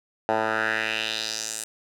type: tone with band-pass filter sweep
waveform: 10% pulse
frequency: 110 Hz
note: A2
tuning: in tune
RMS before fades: -27 dBFS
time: 0.29-1.64 s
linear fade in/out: 0 ms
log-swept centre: 830 to 8900 Hz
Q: 2.6
effects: none

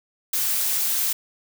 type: noise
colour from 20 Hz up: blue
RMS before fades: -23 dBFS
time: 0.33-1.13 s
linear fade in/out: 5 ms
effects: none

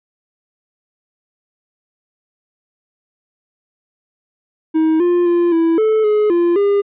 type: tone with pitch steps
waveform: triangle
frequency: 317.5 / 351.3 / 346.4 / 330 / 436.1 / 422.6 / 345.3 / 403.7 Hz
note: D#4 / F4 / F4 / E4 / A4 / G#4 / F4 / G#4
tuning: +35 / +10 / -14 / +2 / -15 / +30 / -20 / -49 cents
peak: -9 dBFS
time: 4.74-6.82 s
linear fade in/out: 20 ms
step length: 260 ms
effects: resampled to 8000 Hz

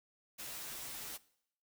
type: noise with comb filter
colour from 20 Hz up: white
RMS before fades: -45 dBFS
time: 0.38-1.18 s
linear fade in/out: 20 ms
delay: 11 ms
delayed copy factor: -0.7
effects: noise-tail reverb RT60 0.7 s tail -20 dB re dry

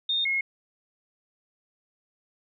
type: tone pair in turn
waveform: sine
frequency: 3662 / 2162 Hz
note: A#7 / C#7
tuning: -32 / -44 cents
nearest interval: major sixth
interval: 912 cents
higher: first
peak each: -23 dBFS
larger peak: neither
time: 0.09-0.25 / 0.25-0.41 s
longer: neither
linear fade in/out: 5 ms
effects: none

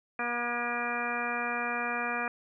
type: harmonic tone with a mistuned harmonic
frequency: 240 Hz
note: B3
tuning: 49 cents flat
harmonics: 1 / 2 / 3 / 4 / 5 / 6 / 7 / 8 / 10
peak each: -40 / -40 / -37 / -41 / -37 / -38 / -37 / -41 / -36 dBFS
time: 0.19-2.28 s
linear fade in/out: 2 ms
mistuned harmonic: 7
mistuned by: -22 cents
effects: none

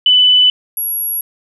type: tone pair in turn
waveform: sine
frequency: 2994 / 11304 Hz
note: F#7 / F9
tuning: +20 / +20 cents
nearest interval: octave + major seventh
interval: 2300 cents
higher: second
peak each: -6 / -16 dBFS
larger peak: first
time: 0.06-0.5 / 0.77-1.21 s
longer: neither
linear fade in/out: 2 ms
effects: none

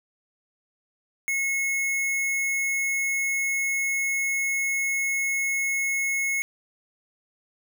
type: tone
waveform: square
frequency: 2180 Hz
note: C#7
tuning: 29 cents flat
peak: -24 dBFS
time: 1.28-6.42 s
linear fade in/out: 0 ms
effects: none

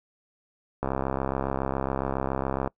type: click train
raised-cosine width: 1 ms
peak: -13 dBFS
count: 125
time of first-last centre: 0.83-2.675 s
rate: 67.2 Hz
effects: noise-tail reverb RT60 0.1 s tail -24 dB re dry

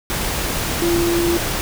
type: tone in noise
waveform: sine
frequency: 342.1 Hz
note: F4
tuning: 36 cents flat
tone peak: -16 dBFS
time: 0.82-1.37 s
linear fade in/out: 0 ms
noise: pink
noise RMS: -22 dBFS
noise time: 0.1-1.61 s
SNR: +3 dB
effects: none

